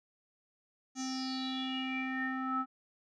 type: tone with low-pass filter sweep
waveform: square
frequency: 261.4 Hz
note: C4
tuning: 1 cent flat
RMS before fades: -36 dBFS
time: 0.95-2.66 s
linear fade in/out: 50 ms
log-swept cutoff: 6500 to 1200 Hz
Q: 9.2
effects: none